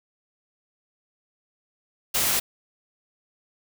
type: noise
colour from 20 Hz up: white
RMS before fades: -23 dBFS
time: 2.14-2.4 s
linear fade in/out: 10 ms
effects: none